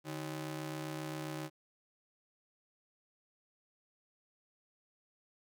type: ring-modulated tone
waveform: sawtooth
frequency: 232.3 Hz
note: A#3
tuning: 6 cents flat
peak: -32 dBFS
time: 0.04-1.5 s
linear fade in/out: 50 ms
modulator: 82.4 Hz
effects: none